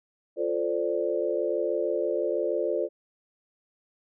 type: chord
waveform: sine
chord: D minor seventh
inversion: first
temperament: equal with one note detuned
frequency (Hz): 349.2 / 440 / 521.1 / 587.3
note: F4 / A4 / C5 / D5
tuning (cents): 0 / 0 / -7 / 0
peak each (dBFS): -30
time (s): 0.36-2.89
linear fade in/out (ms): 50
effects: none